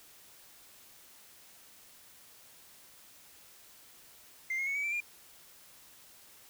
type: tone with pitch steps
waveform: sine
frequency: 2093 / 2152 / 2212 / 2275 / 2338 / 2404 Hz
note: C7 / C7 / C#7 / C#7 / D7 / D7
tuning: 0 / +48 / -4 / +44 / -8 / +40 cents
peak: -29 dBFS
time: 4.5-5.004 s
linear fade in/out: 5 ms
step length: 84 ms
effects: tanh soft clip ceiling -29 dBFS + white hiss -57 dBFS RMS until 6.49 s